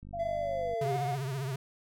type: click train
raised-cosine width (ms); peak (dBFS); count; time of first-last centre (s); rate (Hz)
5; -35; 36; 0.03-0.734; 49.7
type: linear sweep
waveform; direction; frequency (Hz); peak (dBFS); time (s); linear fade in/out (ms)
sine; down; 698.5 to 381.4; -34; 0.13-0.97; 10
type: tone with pitch glide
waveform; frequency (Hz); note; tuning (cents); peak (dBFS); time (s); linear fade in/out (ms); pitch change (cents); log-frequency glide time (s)
triangle; 678 to 718.3; E5 to F5; +49 to +48; -30; 0.19-1.16; 10; +99; 0.83-0.95
type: tone with vibrato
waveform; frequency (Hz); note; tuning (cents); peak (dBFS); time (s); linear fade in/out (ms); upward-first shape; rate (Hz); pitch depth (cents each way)
square; 135; C#3; -45; -33; 0.81-1.56; 5; triangle; 15; 120
effects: none